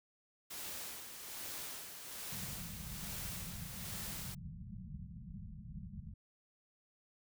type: noise with tremolo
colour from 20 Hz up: white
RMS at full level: -44 dBFS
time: 0.5-4.35 s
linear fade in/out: 10 ms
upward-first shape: sine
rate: 1.2 Hz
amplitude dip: 50%
type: low-pass noise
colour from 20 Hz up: white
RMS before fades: -48 dBFS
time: 2.32-6.14 s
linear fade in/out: 5 ms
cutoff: 210 Hz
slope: 96 dB/octave
effects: none